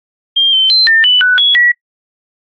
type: tone with pitch steps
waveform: sine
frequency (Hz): 3196 / 3090 / 4100 / 1803 / 2983 / 1489 / 3360 / 1932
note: G7 / G7 / C8 / A6 / F#7 / F#6 / G#7 / B6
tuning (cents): +33 / -26 / -36 / +42 / +13 / +11 / +19 / -39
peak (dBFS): -6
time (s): 0.36-1.72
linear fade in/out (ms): 10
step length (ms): 170
effects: noise-tail reverb RT60 0.1 s tail -22 dB re dry + AAC 64 kbps